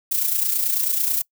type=noise with amplitude modulation; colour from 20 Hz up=violet; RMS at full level=-19 dBFS; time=0.11-1.22 s; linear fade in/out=10 ms; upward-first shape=sine; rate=29.2 Hz; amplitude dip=55%; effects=noise-tail reverb RT60 0.1 s tail -24 dB re dry